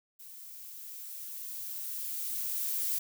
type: noise with level ramp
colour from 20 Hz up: violet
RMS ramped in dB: -49 to -31 dBFS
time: 0.19-2.99 s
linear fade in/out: 10 ms
effects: none